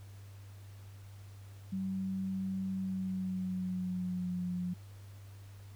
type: tone with pitch glide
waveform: sine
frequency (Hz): 190.6 to 178.87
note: G3 to F3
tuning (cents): -48 to +42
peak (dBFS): -33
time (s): 1.72-4.74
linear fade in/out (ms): 10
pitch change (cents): -110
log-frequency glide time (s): 2.7-4.46
effects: added 99 Hz sine -48 dBFS peak until 5.75 s + pink hiss -62 dBFS RMS until 5.75 s